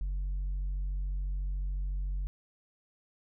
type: tone with tanh clipping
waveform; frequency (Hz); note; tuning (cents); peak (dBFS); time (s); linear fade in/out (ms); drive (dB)
sine; 46.97; F#1; +27; -31; 0.01-2.27; 0; 2
effects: none